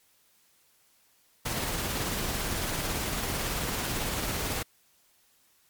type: noise with tremolo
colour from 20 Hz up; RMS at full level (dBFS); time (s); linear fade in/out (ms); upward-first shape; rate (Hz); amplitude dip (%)
pink; -30; 1.45-4.63; 10; sine; 18; 25
effects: white hiss -65 dBFS RMS until 5.69 s + MP3 96 kbps